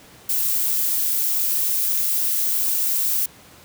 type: noise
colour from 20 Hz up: violet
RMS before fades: -21 dBFS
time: 0.29-3.26 s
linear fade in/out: 5 ms
effects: pink hiss -47 dBFS RMS until 3.64 s + high-pass 80 Hz 12 dB/octave